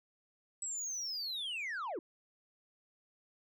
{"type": "linear sweep", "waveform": "sine", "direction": "down", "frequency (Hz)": [7902, 293.7], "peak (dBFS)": -34, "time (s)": [0.62, 1.99], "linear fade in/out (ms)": 2, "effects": ["tanh soft clip ceiling -36 dBFS"]}